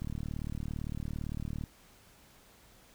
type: click train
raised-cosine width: 5 ms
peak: -25 dBFS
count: 62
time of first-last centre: 0.02-1.638 s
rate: 37.7 Hz
effects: pink hiss -60 dBFS RMS until 2.94 s